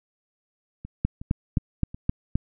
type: two click trains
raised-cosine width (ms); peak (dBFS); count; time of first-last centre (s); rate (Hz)
5; -9 / -24; 6 / 4; 1.05-2.355 / 0.85-1.945; 3.83 / 2.74
effects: none